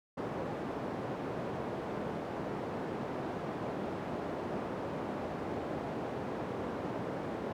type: band-pass noise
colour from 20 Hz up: white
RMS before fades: -38 dBFS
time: 0.17-7.53 s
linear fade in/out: 10 ms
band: 120 to 590 Hz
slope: 12 dB/octave
effects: none